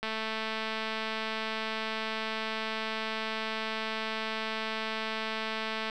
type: click train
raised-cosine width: 0.3 ms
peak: -18 dBFS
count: 1292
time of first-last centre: 0.03-5.898 s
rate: 220 Hz
effects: none